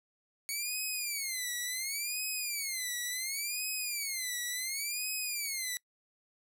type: tone with vibrato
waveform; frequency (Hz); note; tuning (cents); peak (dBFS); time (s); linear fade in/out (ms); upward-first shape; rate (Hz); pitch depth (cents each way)
10% pulse; 2217; C#7; 0; -25; 0.49-5.77; 0; sine; 0.7; 230
effects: noise-tail reverb RT60 0.1 s tail -23 dB re dry